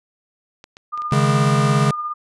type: clicks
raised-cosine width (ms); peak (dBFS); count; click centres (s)
0.2; -23; 6; 0.641 / 0.769 / 0.976 / 1.02 / 1.111 / 1.238
type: tone with tremolo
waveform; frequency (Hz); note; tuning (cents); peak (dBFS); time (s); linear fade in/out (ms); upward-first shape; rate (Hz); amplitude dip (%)
sine; 1212; D#6; -46; -21; 0.92-2.14; 20; sine; 16; 40
type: chord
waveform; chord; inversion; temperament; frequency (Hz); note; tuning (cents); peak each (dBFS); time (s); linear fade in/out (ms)
square; C# suspended second; none; equal; 138.59 / 155.56 / 207.7; C#3 / D#3 / G#3; 0 / 0 / 0; -17 / -22 / -22; 1.12-1.91; 2
effects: resampled to 24000 Hz